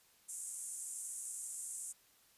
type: band-pass noise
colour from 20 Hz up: pink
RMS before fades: -45 dBFS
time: 0.28-1.93 s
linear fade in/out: 20 ms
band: 7400 to 10000 Hz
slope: 48 dB/octave
effects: white hiss -68 dBFS RMS until 2.37 s + resampled to 32000 Hz